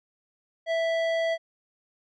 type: tone with low-pass filter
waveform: square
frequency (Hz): 659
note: E5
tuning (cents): -1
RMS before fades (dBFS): -26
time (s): 0.66-1.38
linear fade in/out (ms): 50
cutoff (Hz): 3100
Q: 0.93
effects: none